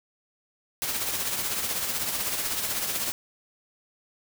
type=noise with tremolo; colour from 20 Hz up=white; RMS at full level=-27 dBFS; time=0.82-3.12 s; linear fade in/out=0 ms; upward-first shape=triangle; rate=16 Hz; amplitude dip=50%; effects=none